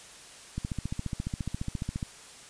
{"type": "click train", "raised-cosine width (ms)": 5, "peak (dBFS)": -19, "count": 22, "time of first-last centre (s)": [0.58, 2.028], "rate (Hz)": 14.5, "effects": ["white hiss -49 dBFS RMS until 2.49 s", "resampled to 22050 Hz"]}